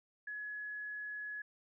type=tone; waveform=sine; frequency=1691 Hz; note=G#6; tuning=31 cents sharp; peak=-40 dBFS; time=0.27-1.42 s; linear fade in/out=5 ms; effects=none